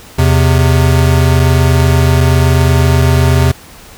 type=tone pair together; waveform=square; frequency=82.6 / 130.68 Hz; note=E2 / C3; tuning=+4 / -2 cents; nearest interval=minor sixth; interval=794 cents; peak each=-10 dBFS; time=0.18-3.52 s; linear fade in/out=10 ms; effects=pink hiss -36 dBFS RMS until 3.97 s